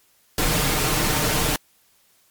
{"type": "noise with comb filter", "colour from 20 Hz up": "pink", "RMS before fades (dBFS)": -21, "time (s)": [0.38, 1.56], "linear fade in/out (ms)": 2, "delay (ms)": 6.6, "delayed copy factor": 0.5, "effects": ["white hiss -60 dBFS RMS until 2.3 s", "MP3 96 kbps"]}